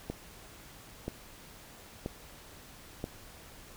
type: click train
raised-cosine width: 2 ms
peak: -21 dBFS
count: 4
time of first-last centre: 0.1-3.041 s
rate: 1.02 Hz
effects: pink hiss -52 dBFS RMS until 3.76 s